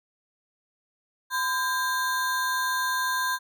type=ring-modulated tone; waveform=square; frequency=1307 Hz; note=E6; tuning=15 cents flat; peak=-22 dBFS; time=1.3-3.39 s; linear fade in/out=50 ms; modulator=290 Hz; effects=none